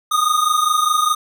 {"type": "tone pair together", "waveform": "square", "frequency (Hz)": [1220.1, 1245], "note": ["D#6", "D#6"], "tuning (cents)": [-34, 1], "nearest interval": "unison", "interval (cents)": 35, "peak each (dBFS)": -18, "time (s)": [0.11, 1.15], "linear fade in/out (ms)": 10, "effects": []}